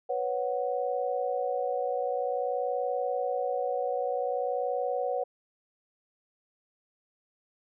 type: chord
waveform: sine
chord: B suspended second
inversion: none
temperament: equal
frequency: 493.9 / 554.4 / 740 Hz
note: B4 / C#5 / F#5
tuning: 0 / 0 / 0 cents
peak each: -31 / -32 / -32 dBFS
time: 0.09-5.24 s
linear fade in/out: 10 ms
effects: none